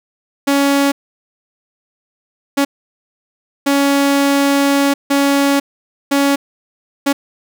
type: tone bursts at uneven times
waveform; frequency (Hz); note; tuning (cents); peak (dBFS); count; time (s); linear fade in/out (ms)
sawtooth; 280; C#4; +18; -7; 6; 0.47-0.92 / 2.57-2.65 / 3.66-4.94 / 5.1-5.6 / 6.11-6.36 / 7.06-7.13; 10
effects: none